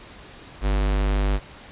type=tone with notch filter; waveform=square; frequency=49.6 Hz; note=G1; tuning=21 cents sharp; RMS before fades=-21 dBFS; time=0.61-1.4 s; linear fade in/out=50 ms; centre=110 Hz; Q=1.3; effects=pink hiss -44 dBFS RMS until 1.71 s + resampled to 8000 Hz